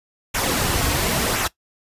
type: noise with flanger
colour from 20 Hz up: pink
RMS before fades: -21 dBFS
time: 0.34-1.48 s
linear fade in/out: 10 ms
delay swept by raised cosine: 0.21 to 5.11 ms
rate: 0.95 Hz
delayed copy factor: -0.5
effects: noise-tail reverb RT60 0.1 s tail -18 dB re dry + resampled to 32000 Hz